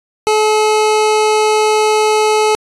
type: tone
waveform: 25% pulse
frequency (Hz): 429.4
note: A4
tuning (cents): -42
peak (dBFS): -6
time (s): 0.27-2.55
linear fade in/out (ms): 0
effects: resampled to 24000 Hz